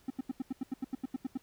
triangle tone bursts, 261.4 Hz, C4, 1 cent flat, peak -29 dBFS, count 13, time 0.08-1.375 s, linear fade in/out 5 ms, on 23 ms, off 83 ms, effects pink hiss -65 dBFS RMS until 1.42 s

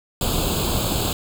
pink noise with comb filter, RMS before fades -22 dBFS, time 0.21-1.13 s, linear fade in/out 2 ms, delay 0.26 ms, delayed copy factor +0.9, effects none

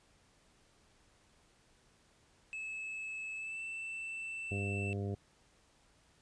triangle tone with pitch glide, 2601 to 2663 Hz, E7 to E7, -24 to +17 cents, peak -38 dBFS, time 2.53-4.93 s, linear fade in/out 0 ms, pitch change +41 cents, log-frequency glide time 3.35-3.61 s
harmonic tone, 100 Hz, G2, 35 cents sharp, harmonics 1 / 2 / 3 / 4 / 5 / 6 / 7, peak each -36 / -42 / -47 / -43 / -50 / -53 / -52 dBFS, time 4.51-5.15 s, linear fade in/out 5 ms
effects pink hiss -68 dBFS RMS until 6.21 s + resampled to 22050 Hz

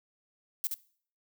violet noise with echo, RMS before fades -30 dBFS, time 0.64-0.67 s, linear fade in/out 0 ms, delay 71 ms, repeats 1, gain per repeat -4 dB, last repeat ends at 0.741 s, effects noise-tail reverb RT60 0.5 s tail -20 dB re dry

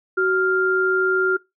sine tone pair together, 374.9 / 1396.9 Hz, F#4 / F6, +23 / 0 cents, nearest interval octave + major seventh, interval 2277 cents, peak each -19 dBFS, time 0.17-1.37 s, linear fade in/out 10 ms, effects noise-tail reverb RT60 0.2 s tail -22 dB re dry

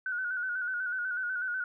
sine tone with vibrato, 1480 Hz, F#6, in tune, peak -30 dBFS, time 0.06-1.64 s, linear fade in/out 2 ms, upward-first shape square, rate 8.1 Hz, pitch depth 48 cents each way, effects none

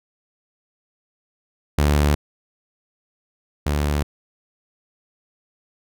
sawtooth tone pair in turn, 73.42 / 73.42 Hz, D2 / D2, 0 / 0 cents, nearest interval unison, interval 0 cents, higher neither, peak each -11 / -15 dBFS, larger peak first, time 1.78-2.15 / 3.66-4.03 s, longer neither, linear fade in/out 5 ms, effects none

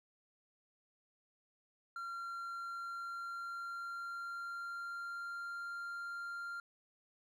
triangle tone with pitch glide, 1376 to 1391.2 Hz, F6 to F6, -26 to -7 cents, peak -39 dBFS, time 1.96-6.6 s, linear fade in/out 2 ms, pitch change +19 cents, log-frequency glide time 2.46-5.69 s, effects none

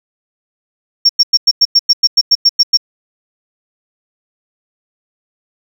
sine tone bursts, 5500 Hz, F8, 27 cents flat, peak -3 dBFS, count 13, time 1.05-2.773 s, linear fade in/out 10 ms, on 43 ms, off 97 ms, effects tanh soft clip ceiling 0 dBFS + 7-bit

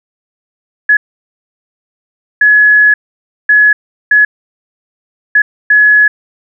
sine tone bursts at uneven times, 1694 Hz, G#6, 34 cents sharp, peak -3 dBFS, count 6, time 0.89-0.97 / 2.41-2.94 / 3.49-3.73 / 4.11-4.25 / 5.35-5.42 / 5.7-6.08 s, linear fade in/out 5 ms, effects none

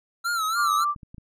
square tone with vibrato, 1340 Hz, E6, 28 cents sharp, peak -24 dBFS, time 0.24-0.85 s, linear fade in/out 20 ms, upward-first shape sine, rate 3.5 Hz, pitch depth 100 cents each way
sine tone, 1174.7 Hz, D6, in tune, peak -21 dBFS, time 0.55-0.95 s, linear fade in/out 50 ms
clicks, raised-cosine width 5 ms, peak -30 dBFS, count 4, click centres 0.962 / 1.032 / 1.145 / 1.182 s
effects resampled to 32000 Hz

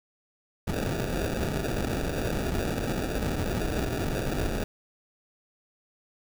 pink noise with sample-and-hold, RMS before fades -29 dBFS, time 0.67-4.64 s, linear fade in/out 5 ms, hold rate 1050 Hz, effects none

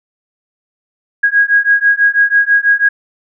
sine beating tone pair, 1641 / 1647.1 Hz, G#6 / G#6, -21 / -15 cents, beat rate 6.1 Hz, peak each -11 dBFS, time 1.23-2.89 s, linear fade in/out 10 ms, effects none

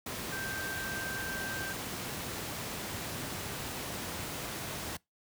sine tone in noise, 1568 Hz, G6, in tune, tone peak -37 dBFS, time 0.32-1.73 s, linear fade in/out 5 ms, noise pink, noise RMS -38 dBFS, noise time 0.06-4.97 s, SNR -2 dB, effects noise-tail reverb RT60 0.2 s tail -25 dB re dry + high-pass 80 Hz 12 dB/octave

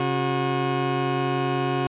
20% pulse tone pair together, 135.84 / 362.2 Hz, C#3 / F#4, -35 / -37 cents, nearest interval octave + perfect fourth, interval 1698 cents, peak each -20 dBFS, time 0-1.87 s, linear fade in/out 2 ms, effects resampled to 8000 Hz

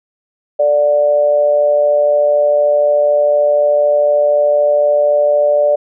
sine tone with amplitude modulation, 587.3 Hz, D5, in tune, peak -6 dBFS, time 0.59-5.76 s, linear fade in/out 10 ms, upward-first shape sine, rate 144 Hz, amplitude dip 55%, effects none

